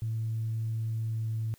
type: tone with pitch glide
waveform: sine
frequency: 111.9 to 111.26 Hz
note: A2 to A2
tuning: +30 to +20 cents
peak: -28 dBFS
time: 0.02-1.54 s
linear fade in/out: 0 ms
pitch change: -10 cents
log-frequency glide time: 1.1-1.27 s
effects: tanh soft clip ceiling -24 dBFS + white hiss -62 dBFS RMS until 1.58 s